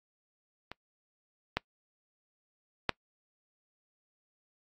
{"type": "clicks", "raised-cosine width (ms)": 0.3, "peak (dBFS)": [-24, -12, -9], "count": 3, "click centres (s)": [0.716, 1.57, 2.893], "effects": ["noise-tail reverb RT60 0.1 s tail -24 dB re dry", "AAC 64 kbps"]}